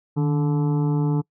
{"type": "harmonic tone with a mistuned harmonic", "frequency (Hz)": 145.1, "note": "D3", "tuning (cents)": -21, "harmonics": [1, 2, 3, 5, 6, 7, 8, 9], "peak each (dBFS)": [-19, -25, -31, -43, -36, -44, -46, -48], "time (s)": [0.16, 1.22], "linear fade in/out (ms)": 20, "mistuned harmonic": 1, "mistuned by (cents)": 71, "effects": ["noise-tail reverb RT60 0.1 s tail -26 dB re dry"]}